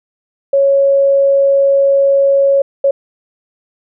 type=tone bursts at uneven times; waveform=sine; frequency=553 Hz; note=C#5; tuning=4 cents flat; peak=-7 dBFS; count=2; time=0.53-2.62 / 2.84-2.91 s; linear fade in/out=5 ms; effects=none